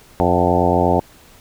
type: harmonic tone with a mistuned harmonic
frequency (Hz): 88.4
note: F2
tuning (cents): +22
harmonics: 1 / 2 / 3 / 4 / 5 / 6 / 7 / 8 / 9 / 10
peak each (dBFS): -22 / -22 / -22 / -22 / -22 / -22 / -22 / -22 / -22 / -22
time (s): 0.2-1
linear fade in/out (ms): 0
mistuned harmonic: 9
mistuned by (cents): -33
effects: pink hiss -47 dBFS RMS until 1.4 s